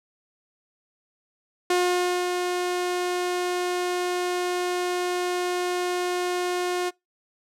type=tone with ADSR envelope; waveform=sawtooth; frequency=358.2 Hz; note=F4; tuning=44 cents sharp; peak=-15 dBFS; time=1.7-6.91 s; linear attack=4 ms; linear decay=560 ms; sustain=-5 dB; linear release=28 ms; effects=noise-tail reverb RT60 0.2 s tail -25 dB re dry + low-pass 11000 Hz 12 dB/octave